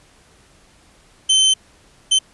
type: tone bursts at uneven times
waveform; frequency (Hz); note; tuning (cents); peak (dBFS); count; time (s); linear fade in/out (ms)
sawtooth; 3084; G7; -29; -8; 2; 1.29-1.54 / 2.11-2.19; 10
effects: pink hiss -52 dBFS RMS until 2.33 s + resampled to 24000 Hz